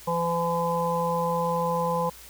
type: harmonic tone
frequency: 169.4 Hz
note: E3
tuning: 48 cents sharp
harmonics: 1 / 3 / 5 / 6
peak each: -30 / -27 / -30 / -28 dBFS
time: 0.07-2.1 s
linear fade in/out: 10 ms
effects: added 60 Hz sine -53 dBFS peak until 2.29 s + white hiss -47 dBFS RMS until 2.29 s